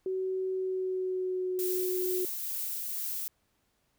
sine tone with pitch glide, 376.1 to 367.3 Hz, F#4 to F#4, +28 to -13 cents, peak -29 dBFS, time 0.06-2.25 s, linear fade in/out 2 ms, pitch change -41 cents, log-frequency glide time 0.52-1.61 s
violet noise with tremolo, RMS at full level -34 dBFS, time 1.59-3.28 s, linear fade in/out 0 ms, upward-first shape triangle, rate 2.2 Hz, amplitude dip 25%
effects pink hiss -74 dBFS RMS until 3.98 s

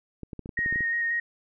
clicks, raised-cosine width 3 ms, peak -24 dBFS, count 10, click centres 0.233 / 0.332 / 0.393 / 0.459 / 0.492 / 0.59 / 0.661 / 0.726 / 0.759 / 0.807 s
sine tone with vibrato, 1864.7 Hz, A#6, in tune, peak -24 dBFS, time 0.57-1.2 s, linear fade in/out 5 ms, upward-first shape square, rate 5.6 Hz, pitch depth 12 cents each way
effects none

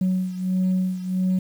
sine beating tone pair, 185 / 186.5 Hz, F#3 / F#3, 0 / +14 cents, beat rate 1.5 Hz, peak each -20 / -24 dBFS, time 0.01-1.39 s, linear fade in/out 5 ms, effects tanh soft clip ceiling -16 dBFS + 8-bit

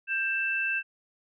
sine tone pair together, 1580 / 2657 Hz, G6 / E7, +13 / +13 cents, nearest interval major sixth, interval 900 cents, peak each -29 / -28 dBFS, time 0.07-0.83 s, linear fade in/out 50 ms, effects none

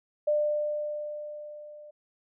sine tone with level ramp, 597 Hz, D5, 28 cents sharp, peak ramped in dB -21 to -45 dBFS, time 0.27-1.91 s, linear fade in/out 10 ms, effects none

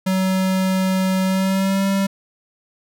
square tone with pitch glide, 188.4 to 195.38 Hz, F#3 to G3, +32 to -5 cents, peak -17 dBFS, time 0.06-2.07 s, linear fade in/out 10 ms, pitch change +63 cents, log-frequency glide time 1.24-1.86 s, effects none

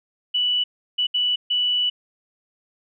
sine tone bursts at uneven times, 2960 Hz, F#7, in tune, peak -18 dBFS, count 4, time 0.34-0.64 / 0.98-1.07 / 1.14-1.36 / 1.5-1.9 s, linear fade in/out 10 ms, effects none

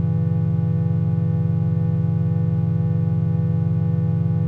triangle chord, G diminished seventh, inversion none, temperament equal with one note detuned, 98 / 116.54 / 138.59 / 163.96 Hz, G2 / Bb2 / Db3 / Fb3, 0 / 0 / 0 / -9 cents, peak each -22 / -21 / -23 / -18 dBFS, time 0-4.47 s, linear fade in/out 0 ms, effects none

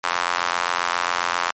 square tone with high-pass filter, 43.72 Hz, F1, 3 cents sharp, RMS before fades -23 dBFS, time 0.04-1.51 s, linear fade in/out 0 ms, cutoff 1100 Hz, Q 2, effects low-pass 7000 Hz 12 dB/octave + MP3 32 kbps

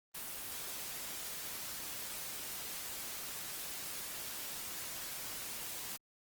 white noise, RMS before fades -43 dBFS, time 0.14-5.97 s, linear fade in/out 10 ms, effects Opus 24 kbps

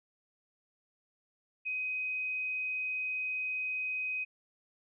sine tone, 2515 Hz, D#7, 18 cents sharp, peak -32 dBFS, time 1.65-4.25 s, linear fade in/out 20 ms, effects none

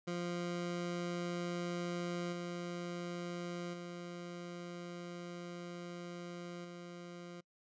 20% pulse tone with level steps, 174.61 Hz, F3, in tune, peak -32 / -35 / -39 / -42 dBFS, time 0.07-7.41 s, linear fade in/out 10 ms, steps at 2.32 / 3.73 / 6.64 s, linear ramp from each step 10 ms, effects noise-tail reverb RT60 0.1 s tail -26 dB re dry + resampled to 16000 Hz

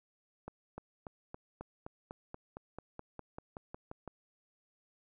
accelerating click train, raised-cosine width 1 ms, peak -29 dBFS, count 17, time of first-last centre 0.48-4.077 s, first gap 300 ms, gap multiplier 0.96, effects none

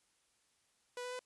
sawtooth tone with pitch steps, 492.1 / 497 / 501.9 Hz, B4 / B4 / B4, -6 / +11 / +28 cents, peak -37 dBFS, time 0.97-1.192 s, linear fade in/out 2 ms, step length 74 ms, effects white hiss -75 dBFS RMS until 1.25 s + resampled to 24000 Hz

